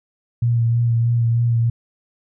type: tone with vibrato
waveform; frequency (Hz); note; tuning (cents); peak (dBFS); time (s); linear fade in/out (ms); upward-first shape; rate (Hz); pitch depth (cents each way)
sine; 117.3; A#2; +11; -14; 0.42-1.7; 5; sine; 3.2; 23
effects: none

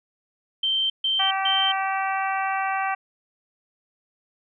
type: tone bursts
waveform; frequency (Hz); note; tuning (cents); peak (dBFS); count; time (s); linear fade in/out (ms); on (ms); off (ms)
sine; 3125; G7; -6; -20; 3; 0.63-1.72; 5; 270; 140
type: harmonic tone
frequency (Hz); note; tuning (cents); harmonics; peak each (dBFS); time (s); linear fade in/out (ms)
386.2; G4; -26; 2 / 3 / 4 / 5 / 6 / 7; -25 / -29 / -31 / -33 / -35 / -36; 1.19-2.95; 10
effects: none

